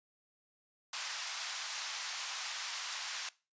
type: band-pass noise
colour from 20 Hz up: white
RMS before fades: -41 dBFS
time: 0.93-3.29 s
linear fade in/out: 2 ms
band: 830 to 6600 Hz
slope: 24 dB/octave
effects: noise-tail reverb RT60 0.3 s tail -20 dB re dry + resampled to 16000 Hz